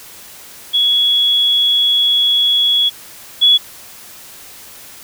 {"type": "tone pair in turn", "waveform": "sine", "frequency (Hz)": [3360, 3383], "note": ["G#7", "G#7"], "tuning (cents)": [19, 31], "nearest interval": "unison", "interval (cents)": 12, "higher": "second", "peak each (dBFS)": [-10, -6], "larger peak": "second", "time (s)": [[0.73, 2.9], [3.41, 3.58]], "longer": "first", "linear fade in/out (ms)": 20, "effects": ["white hiss -37 dBFS RMS until 5.03 s"]}